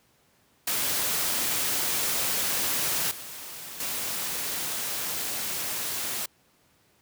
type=noise with level steps; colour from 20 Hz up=white; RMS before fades=-27 / -40 / -31 dBFS; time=0.67-6.26 s; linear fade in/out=5 ms; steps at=3.11 / 3.8 s; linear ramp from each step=2 ms; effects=pink hiss -64 dBFS RMS until 7.01 s + high-pass 80 Hz 12 dB/octave